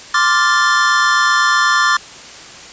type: chord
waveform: square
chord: D minor seventh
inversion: third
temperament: equal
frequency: 1046.5 / 1174.7 / 1396.9 / 1760 Hz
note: C6 / D6 / F6 / A6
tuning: 0 / 0 / 0 / 0 cents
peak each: -20 / -16 / -18 / -16 dBFS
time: 0.14-1.97 s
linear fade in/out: 5 ms
effects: white hiss -35 dBFS RMS until 2.72 s + resampled to 16000 Hz